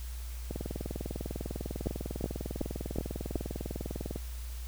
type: two click trains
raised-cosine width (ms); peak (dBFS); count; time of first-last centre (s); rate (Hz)
2; -22 / -17; 74 / 5; 0.51-4.16 / 1.87-3.357; 20 / 2.69
effects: added 60 Hz sine -37 dBFS peak until 4.67 s + white hiss -51 dBFS RMS until 4.67 s